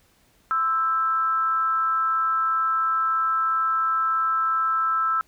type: tone with amplitude modulation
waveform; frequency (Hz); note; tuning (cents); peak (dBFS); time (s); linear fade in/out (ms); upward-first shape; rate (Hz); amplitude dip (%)
sine; 1318.5; E6; 0; -17; 0.51-5.21; 0; sine; 278; 55
effects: pink hiss -61 dBFS RMS until 5.27 s